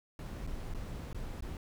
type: noise with dropouts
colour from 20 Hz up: brown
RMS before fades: -40 dBFS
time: 0.19-1.57 s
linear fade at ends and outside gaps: 1 ms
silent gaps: 0.467-0.473 / 0.738-0.747 / 1.13-1.146 / 1.407-1.423 s
effects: none